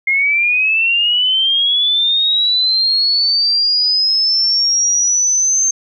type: linear sweep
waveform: sine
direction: up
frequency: 2123 to 6340 Hz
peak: -11 dBFS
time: 0.07-5.71 s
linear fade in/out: 5 ms
effects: none